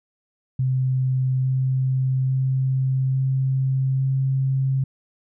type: tone with pitch steps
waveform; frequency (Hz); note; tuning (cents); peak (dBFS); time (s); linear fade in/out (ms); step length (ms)
sine; 130 / 130.9 / 131.81 / 132.73 / 133.65; C3 / C3 / C3 / C3 / C3; -11 / +1 / +13 / +25 / +37; -18; 0.59-4.84; 5; 850
effects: none